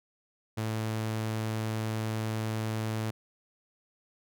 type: tone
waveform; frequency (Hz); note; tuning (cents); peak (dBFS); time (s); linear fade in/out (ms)
sawtooth; 110; A2; 0; -26; 0.57-3.11; 10
effects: none